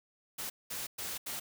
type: noise bursts at uneven times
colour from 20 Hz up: white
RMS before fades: -39 dBFS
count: 4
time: 0.38-0.5 / 0.7-0.87 / 0.98-1.18 / 1.26-1.4 s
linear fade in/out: 10 ms
effects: none